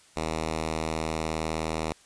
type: tone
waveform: 5% pulse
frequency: 79.6 Hz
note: D#2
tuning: 40 cents sharp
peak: -17 dBFS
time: 0.16-1.93 s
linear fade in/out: 10 ms
effects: white hiss -57 dBFS RMS until 2.05 s + resampled to 22050 Hz